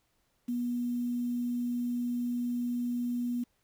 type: tone with quantisation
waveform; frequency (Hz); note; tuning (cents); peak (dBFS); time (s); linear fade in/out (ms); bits
sine; 242.4; B3; -32; -29; 0.48-3.44; 10; 9
effects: pink hiss -74 dBFS RMS until 3.63 s

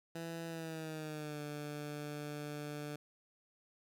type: tone with pitch glide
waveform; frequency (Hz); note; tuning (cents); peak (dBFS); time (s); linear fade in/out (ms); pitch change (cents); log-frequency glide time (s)
15% pulse; 166 to 147.89; E3 to D3; +12 to +12; -35; 0.15-2.96; 5; -200; 0.47-1.41
effects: none

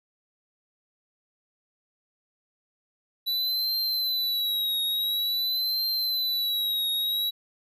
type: tone with vibrato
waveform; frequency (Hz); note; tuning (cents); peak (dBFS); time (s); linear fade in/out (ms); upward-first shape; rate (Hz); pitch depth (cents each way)
square; 3951; B7; 0; -25; 3.26-7.31; 20; triangle; 0.48; 90
effects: none

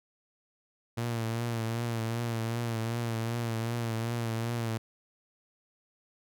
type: tone with vibrato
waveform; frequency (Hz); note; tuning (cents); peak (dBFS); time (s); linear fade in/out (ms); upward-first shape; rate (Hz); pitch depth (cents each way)
sawtooth; 115.6; A#2; -14; -26; 0.97-4.78; 10; triangle; 2.6; 58
effects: none

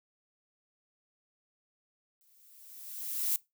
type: noise with exponential growth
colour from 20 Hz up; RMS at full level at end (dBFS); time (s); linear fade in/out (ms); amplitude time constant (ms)
violet; -28; 2.21-3.36; 0; 250
effects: noise-tail reverb RT60 0.2 s tail -21 dB re dry

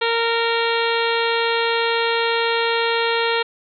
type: harmonic tone with a mistuned harmonic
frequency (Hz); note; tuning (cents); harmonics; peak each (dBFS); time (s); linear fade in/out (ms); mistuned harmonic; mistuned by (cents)
462; A#4; -16; 1 / 2 / 3 / 4 / 5 / 6 / 7 / 8 / 9; -21 / -24 / -26 / -27 / -28 / -29 / -29 / -30 / -31; 0.01-3.43; 10; 7; +16
effects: none

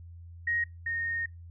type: tone pair in turn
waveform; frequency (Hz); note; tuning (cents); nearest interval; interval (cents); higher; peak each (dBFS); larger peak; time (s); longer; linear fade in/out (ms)
sine; 1878 / 1847.9; A#6 / A#6; +12 / -16; unison; 28; first; -26 / -29; first; 0.47-0.64 / 0.86-1.26; second; 5
effects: noise-tail reverb RT60 0.2 s tail -25 dB re dry + added 85 Hz sine -44 dBFS peak until 1.5 s

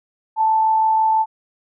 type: tone with amplitude modulation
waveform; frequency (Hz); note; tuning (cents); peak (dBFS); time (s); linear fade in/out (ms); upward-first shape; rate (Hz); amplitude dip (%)
sine; 880; A5; 0; -12; 0.36-1.26; 50; sine; 46; 25
effects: none

